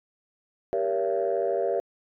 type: chord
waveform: sine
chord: G diminished seventh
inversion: none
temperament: just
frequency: 392 / 470.4 / 564.5 / 677.4 Hz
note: G4 / Bb4 / Db5 / Fb5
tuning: 0 / +16 / +31 / +47 cents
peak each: -28 dBFS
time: 0.73-1.8 s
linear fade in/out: 0 ms
effects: tanh soft clip ceiling -16 dBFS